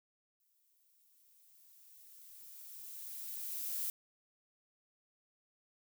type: noise with exponential growth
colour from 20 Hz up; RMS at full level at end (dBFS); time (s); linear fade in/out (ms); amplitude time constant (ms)
violet; -37; 0.4-3.9; 1; 760
effects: none